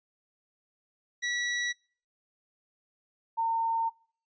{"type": "tone pair in turn", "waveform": ["sawtooth", "sine"], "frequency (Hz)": [1940, 910.3], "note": ["B6", "A#5"], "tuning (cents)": [-31, -41], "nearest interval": "octave + minor second", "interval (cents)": 1310, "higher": "first", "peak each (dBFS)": -25, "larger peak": "neither", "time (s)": [[1.22, 1.73], [3.37, 3.9]], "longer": "second", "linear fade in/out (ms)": 20, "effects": ["noise-tail reverb RT60 0.5 s tail -26 dB re dry", "resampled to 16000 Hz"]}